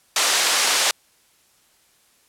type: band-pass noise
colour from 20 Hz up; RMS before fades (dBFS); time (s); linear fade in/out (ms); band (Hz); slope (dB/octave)
white; -19; 0.16-0.91; 2; 520 to 7200; 12
effects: white hiss -59 dBFS RMS until 2.28 s + low-pass 12000 Hz 12 dB/octave